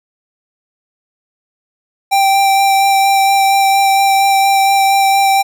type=tone with vibrato; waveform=square; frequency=784 Hz; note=G5; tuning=in tune; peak=-9 dBFS; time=2.11-5.43 s; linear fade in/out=20 ms; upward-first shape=sine; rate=4.3 Hz; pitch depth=11 cents each way; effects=none